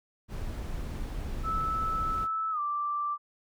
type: noise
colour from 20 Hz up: brown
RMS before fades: -35 dBFS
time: 0.28-2.28 s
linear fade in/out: 50 ms
type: tone with pitch glide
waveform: sine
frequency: 1310 to 1173.8 Hz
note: E6 to D6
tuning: -11 to -1 cents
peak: -28 dBFS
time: 1.43-3.18 s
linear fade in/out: 50 ms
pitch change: -190 cents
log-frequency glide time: 2.51-2.6 s
effects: none